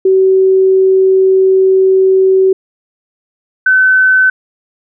sine tone pair in turn, 380 / 1520 Hz, F#4 / F#6, +46 / +46 cents, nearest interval 2 octaves, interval 2400 cents, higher second, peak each -5 dBFS, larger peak neither, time 0.05-2.53 / 3.66-4.3 s, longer first, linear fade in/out 5 ms, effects none

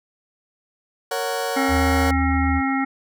sawtooth chord, F# major, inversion first, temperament just, 462.5 / 555 / 740 Hz, A#4 / C#5 / F#5, -14 / +2 / 0 cents, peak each -23 dBFS, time 1.11-2.11 s, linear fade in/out 5 ms
harmonic tone, 269.2 Hz, C4, 49 cents sharp, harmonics 1 / 3 / 5 / 7 / 8, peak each -21 / -26 / -28 / -29 / -30 dBFS, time 1.56-2.85 s, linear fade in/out 10 ms
sine tone, 77.78 Hz, D#2, in tune, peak -20 dBFS, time 1.68-2.62 s, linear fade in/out 50 ms
effects none

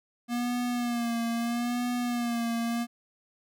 square tone with vibrato, 238.2 Hz, A#3, 38 cents sharp, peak -28 dBFS, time 0.28-2.87 s, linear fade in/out 50 ms, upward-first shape sine, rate 0.77 Hz, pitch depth 47 cents each way, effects none

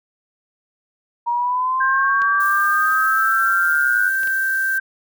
sine linear sweep, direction up, 943 to 1480 Hz, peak -17 dBFS, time 1.26-4.1 s, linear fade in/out 20 ms
sine tone with pitch glide, 1586 to 1566 Hz, G6 to G6, +20 to -2 cents, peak -17 dBFS, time 1.8-4.8 s, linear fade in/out 10 ms, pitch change -22 cents, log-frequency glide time 2.35-3.63 s
clicks, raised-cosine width 0.2 ms, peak -18 dBFS, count 3, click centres 2.219 / 4.233 / 4.274 s
violet noise, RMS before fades -34 dBFS, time 2.4-4.78 s, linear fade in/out 2 ms
effects none

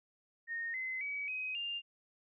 sine tone with pitch steps, 1847 / 2049 / 2274 / 2523 / 2800 Hz, A#6 / C7 / C#7 / D#7 / F7, -16 / -37 / +44 / +23 / +4 cents, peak -36 dBFS, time 0.47-1.82 s, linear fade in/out 50 ms, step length 270 ms, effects none

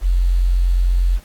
sine tone with quantisation, 44.33 Hz, F1, 27 cents sharp, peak -12 dBFS, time 0.01-1.2 s, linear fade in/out 50 ms, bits 7, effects pink hiss -49 dBFS RMS until 1.24 s + AAC 64 kbps

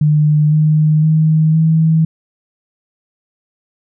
sine tone with pitch steps, 150.9 / 153.98 / 157.13 / 160.34 Hz, D3 / D#3 / D#3 / E3, +47 / -18 / +17 / -48 cents, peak -8 dBFS, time 0.01-2.05 s, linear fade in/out 5 ms, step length 510 ms, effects none

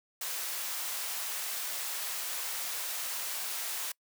white high-pass noise, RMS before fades -36 dBFS, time 0.21-3.92 s, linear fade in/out 5 ms, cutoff 610 Hz, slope 12 dB/octave, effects noise-tail reverb RT60 0.1 s tail -25 dB re dry

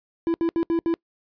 triangle tone bursts at uneven times, 333.8 Hz, E4, 22 cents sharp, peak -17 dBFS, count 5, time 0.27-0.34 / 0.41-0.49 / 0.56-0.63 / 0.7-0.79 / 0.86-0.94 s, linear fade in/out 0 ms, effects noise-tail reverb RT60 0.1 s tail -25 dB re dry + resampled to 11025 Hz

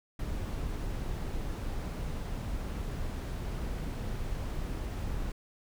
brown noise, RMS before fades -35 dBFS, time 0.19-5.32 s, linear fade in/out 5 ms, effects none

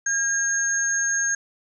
sine tone pair together, 1621 / 6484 Hz, G#6 / G#8, -42 / -42 cents, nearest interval 2 octaves, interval 2400 cents, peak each -23 dBFS, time 0.06-1.35 s, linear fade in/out 5 ms, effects none

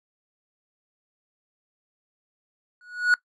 triangle tone with exponential growth, 1461 Hz, F#6, 22 cents flat, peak -11 dBFS, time 2.81-3.14 s, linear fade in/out 1 ms, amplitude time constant 71 ms, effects noise-tail reverb RT60 0.1 s tail -20 dB re dry + resampled to 24000 Hz

